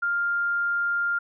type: tone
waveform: sine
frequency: 1400 Hz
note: F6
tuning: 4 cents sharp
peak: -22 dBFS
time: 0.02-1.19 s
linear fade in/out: 10 ms
effects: none